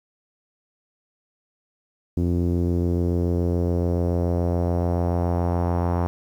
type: tone with low-pass filter sweep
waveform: sawtooth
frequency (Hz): 87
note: F2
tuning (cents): -6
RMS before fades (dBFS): -22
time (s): 2.17-6.07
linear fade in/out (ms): 0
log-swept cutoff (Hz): 310 to 940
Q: 2
effects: 9-bit